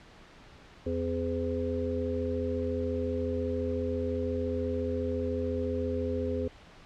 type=harmonic tone with a mistuned harmonic; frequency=85 Hz; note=F2; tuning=46 cents flat; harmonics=1 / 3 / 5 / 6; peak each=-34 / -34 / -34 / -34 dBFS; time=0.86-6.48 s; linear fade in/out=5 ms; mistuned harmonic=5; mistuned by=-38 cents; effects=pink hiss -53 dBFS RMS until 6.85 s + low-pass 4000 Hz 12 dB/octave